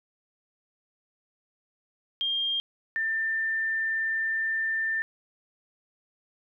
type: tone pair in turn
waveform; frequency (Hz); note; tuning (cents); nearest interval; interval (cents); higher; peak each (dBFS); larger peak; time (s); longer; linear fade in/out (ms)
sine; 3209 / 1789.6; G7 / A6; +40 / +29; minor seventh; 1011; first; -25; neither; 2.21-2.6 / 2.96-5.02; second; 0
effects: none